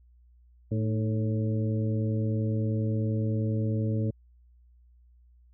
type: harmonic tone with a mistuned harmonic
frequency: 110 Hz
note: A2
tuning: in tune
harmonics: 1 / 2 / 3 / 4 / 5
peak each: -26 / -32 / -36 / -38 / -40 dBFS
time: 0.71-4.11 s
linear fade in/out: 10 ms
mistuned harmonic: 3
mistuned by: -69 cents
effects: added 60 Hz sine -55 dBFS peak until 5.53 s